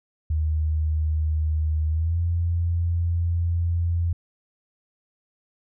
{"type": "tone with pitch glide", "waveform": "sine", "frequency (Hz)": [77.78, 85.31], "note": ["D#2", "F2"], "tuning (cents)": [0, -40], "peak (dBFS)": -20, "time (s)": [0.3, 4.13], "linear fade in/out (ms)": 5, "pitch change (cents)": 160, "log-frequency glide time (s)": [1.89, 2.19], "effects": []}